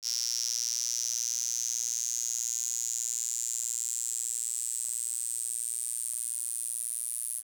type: tone with high-pass filter sweep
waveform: square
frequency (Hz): 59.2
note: A#1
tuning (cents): +27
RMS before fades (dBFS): -33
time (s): 0.02-7.43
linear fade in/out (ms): 50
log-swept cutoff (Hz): 5500 to 9900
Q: 9.9
effects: 9-bit